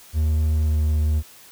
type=tone with pitch glide; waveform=triangle; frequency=77.5 to 76.39 Hz; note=D#2 to D#2; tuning=-6 to -31 cents; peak=-15 dBFS; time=0.13-1.23 s; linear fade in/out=50 ms; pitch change=-25 cents; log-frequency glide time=0.52-0.84 s; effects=white hiss -47 dBFS RMS until 1.51 s